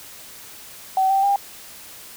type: tone with pitch steps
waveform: sine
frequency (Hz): 763 / 779 / 800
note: G5 / G5 / G5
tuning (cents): -47 / -11 / +35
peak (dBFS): -15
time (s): 0.97-1.36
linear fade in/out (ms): 2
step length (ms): 130
effects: white hiss -41 dBFS RMS until 2.16 s